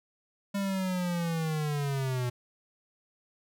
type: linear sweep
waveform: square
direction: down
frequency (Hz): 200.8 to 121.5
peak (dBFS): -29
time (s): 0.54-2.3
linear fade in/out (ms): 10
effects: none